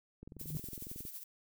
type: click train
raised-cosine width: 3 ms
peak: -35 dBFS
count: 19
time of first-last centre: 0.23-1.052 s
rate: 21.9 Hz
type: tone with exponential growth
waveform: sine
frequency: 153.4 Hz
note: D#3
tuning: 24 cents flat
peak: -32 dBFS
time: 0.29-0.57 s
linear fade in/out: 0 ms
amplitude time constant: 59 ms
type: noise with tremolo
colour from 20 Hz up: violet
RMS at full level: -44 dBFS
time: 0.39-1.24 s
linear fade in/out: 10 ms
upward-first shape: sine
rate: 12 Hz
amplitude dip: 60%
effects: none